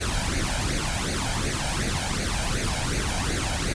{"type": "noise with flanger", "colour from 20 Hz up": "pink", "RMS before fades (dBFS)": -26, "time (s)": [0, 3.74], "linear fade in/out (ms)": 20, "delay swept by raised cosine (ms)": [0.46, 1.32], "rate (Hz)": 2.7, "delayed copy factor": 0.65, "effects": ["resampled to 22050 Hz"]}